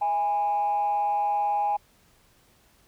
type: tone with frequency modulation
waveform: sine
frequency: 822 Hz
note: G#5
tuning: 18 cents flat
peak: -21 dBFS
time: 0.01-1.77 s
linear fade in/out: 10 ms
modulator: 174 Hz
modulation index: 0.33
effects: tanh soft clip ceiling -18 dBFS + pink hiss -61 dBFS RMS until 2.87 s